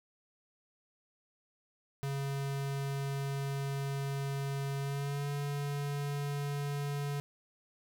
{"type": "tone with pitch glide", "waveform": "square", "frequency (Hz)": [138.59, 143.15], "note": ["C#3", "D3"], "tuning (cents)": [0, -44], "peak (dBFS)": -34, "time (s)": [2.03, 7.2], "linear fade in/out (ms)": 0, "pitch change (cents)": 56, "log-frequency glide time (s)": [4.79, 5.28], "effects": ["12-bit"]}